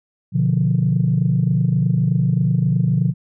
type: chord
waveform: sine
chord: B diminished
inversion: none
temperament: equal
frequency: 123.47 / 146.83 / 174.61 Hz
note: B2 / D3 / F3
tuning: 0 / 0 / 0 cents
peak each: -18 dBFS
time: 0.32-3.14 s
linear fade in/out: 50 ms
effects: tanh soft clip ceiling -7 dBFS